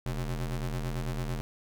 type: ring-modulated tone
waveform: 35% pulse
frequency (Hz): 83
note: E2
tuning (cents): +12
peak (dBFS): -26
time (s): 0.06-1.41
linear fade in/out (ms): 0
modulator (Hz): 46
effects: none